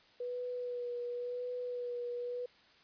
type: tone with vibrato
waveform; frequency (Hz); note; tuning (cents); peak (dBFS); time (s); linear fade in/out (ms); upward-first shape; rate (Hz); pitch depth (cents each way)
sine; 489.2; B4; -16; -36; 0.2-2.46; 5; sine; 0.94; 21
effects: white hiss -63 dBFS RMS until 2.83 s + resampled to 11025 Hz